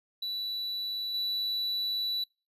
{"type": "tone with level steps", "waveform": "triangle", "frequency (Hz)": 3951, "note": "B7", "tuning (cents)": 0, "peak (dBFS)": [-30, -27], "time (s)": [0.22, 2.24], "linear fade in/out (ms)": 5, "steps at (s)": 1.14, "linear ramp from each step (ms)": 5, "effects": ["noise-tail reverb RT60 0.3 s tail -26 dB re dry", "resampled to 32000 Hz"]}